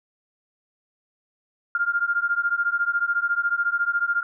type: beating tone pair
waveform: sine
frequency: 1396.9 / 1410.9 Hz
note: F6 / F6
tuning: 0 / +17 cents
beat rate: 14 Hz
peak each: -23 / -24 dBFS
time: 1.75-4.23 s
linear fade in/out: 2 ms
effects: none